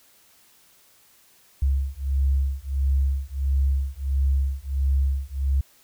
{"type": "beating tone pair", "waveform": "sine", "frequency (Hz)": [67.4, 68.9], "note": ["C#2", "C#2"], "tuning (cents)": [-48, -10], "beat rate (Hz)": 1.5, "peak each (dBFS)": -23, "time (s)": [1.62, 5.61], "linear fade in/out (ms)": 5, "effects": ["white hiss -57 dBFS RMS until 5.83 s"]}